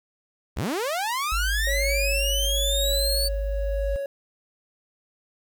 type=linear sweep; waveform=sawtooth; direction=up; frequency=34.65 to 4540 Hz; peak=-21 dBFS; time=0.56-3.29 s; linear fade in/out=20 ms
type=tone; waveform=sine; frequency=51.3 Hz; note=G#1; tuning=21 cents flat; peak=-24 dBFS; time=1.32-3.96 s; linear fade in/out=0 ms
type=tone with tremolo; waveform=triangle; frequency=556 Hz; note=C#5; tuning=5 cents sharp; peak=-24 dBFS; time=1.67-4.06 s; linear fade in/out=2 ms; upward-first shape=triangle; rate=0.99 Hz; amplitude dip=55%
effects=9-bit